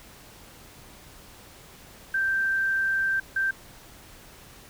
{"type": "tone bursts at uneven times", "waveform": "sine", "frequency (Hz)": 1568, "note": "G6", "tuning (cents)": 0, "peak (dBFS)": -22, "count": 2, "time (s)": [[2.14, 3.2], [3.36, 3.51]], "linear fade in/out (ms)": 5, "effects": ["pink hiss -49 dBFS RMS until 4.69 s"]}